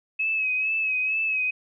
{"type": "tone with vibrato", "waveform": "sine", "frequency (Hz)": 2569, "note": "E7", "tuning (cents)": -45, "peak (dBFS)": -22, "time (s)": [0.19, 1.51], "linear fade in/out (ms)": 10, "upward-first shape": "sine", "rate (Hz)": 2.2, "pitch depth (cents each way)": 44, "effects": []}